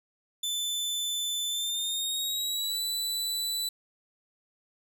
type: tone with pitch glide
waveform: sawtooth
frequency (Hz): 3520 to 3974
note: A7 to B7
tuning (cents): 0 to +10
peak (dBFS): -26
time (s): 0.43-3.69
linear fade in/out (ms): 5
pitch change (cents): +210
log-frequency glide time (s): 1.48-2.81
effects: none